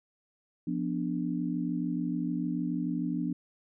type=chord; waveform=sine; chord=B diminished; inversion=second; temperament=equal; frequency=174.61 / 246.9 / 293.7 Hz; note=F3 / B3 / D4; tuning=0 / 0 / 0 cents; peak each=-33 dBFS; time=0.67-3.33 s; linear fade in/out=5 ms; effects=none